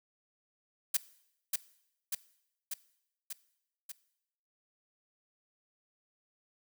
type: noise with echo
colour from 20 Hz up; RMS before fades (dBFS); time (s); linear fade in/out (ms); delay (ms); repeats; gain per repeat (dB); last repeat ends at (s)
blue; -28; 0.94-0.97; 5; 590; 5; -3; 3.92
effects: noise-tail reverb RT60 0.8 s tail -19 dB re dry